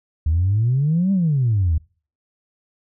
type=exponential two-way sweep; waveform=sine; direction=up then down; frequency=74.8 to 200 to 74.8 Hz; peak=-14 dBFS; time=0.26-1.78 s; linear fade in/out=5 ms; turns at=1.12 s; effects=noise-tail reverb RT60 0.4 s tail -25 dB re dry + tanh soft clip ceiling -11 dBFS